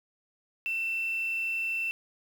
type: tone with quantisation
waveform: sine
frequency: 2682 Hz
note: E7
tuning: 29 cents sharp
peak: -28 dBFS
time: 0.66-1.91 s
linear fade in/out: 0 ms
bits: 8
effects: none